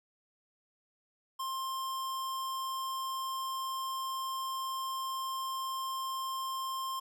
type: tone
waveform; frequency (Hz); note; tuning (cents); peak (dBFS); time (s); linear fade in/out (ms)
square; 1057; C6; +17; -35; 1.39-7; 10
effects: none